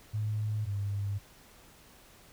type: tone pair in turn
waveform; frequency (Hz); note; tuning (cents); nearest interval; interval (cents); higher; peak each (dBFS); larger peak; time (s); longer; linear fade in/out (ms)
sine; 106.9 / 100.59; A2 / G2; -49 / +45; minor second; 106; first; -29 / -30; first; 0.13-0.66 / 0.66-1.19; neither; 20
effects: pink hiss -57 dBFS RMS until 2.32 s